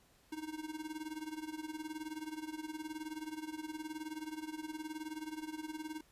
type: tone with tremolo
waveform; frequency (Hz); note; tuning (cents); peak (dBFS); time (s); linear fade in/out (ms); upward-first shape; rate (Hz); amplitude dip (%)
square; 311.1; D#4; 0; -39; 0.32-6.01; 5; sine; 19; 80
effects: pink hiss -68 dBFS RMS until 6.11 s + resampled to 32000 Hz